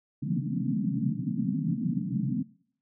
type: band-pass noise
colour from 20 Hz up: pink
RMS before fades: -29 dBFS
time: 0.22-2.43 s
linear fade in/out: 10 ms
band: 130 to 280 Hz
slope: 96 dB/octave
effects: noise-tail reverb RT60 0.6 s tail -22 dB re dry